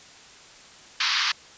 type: band-pass noise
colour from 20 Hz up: white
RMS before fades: -24 dBFS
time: 1-1.32 s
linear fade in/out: 5 ms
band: 1000 to 5300 Hz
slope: 48 dB/octave
effects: white hiss -48 dBFS RMS until 1.57 s + resampled to 16000 Hz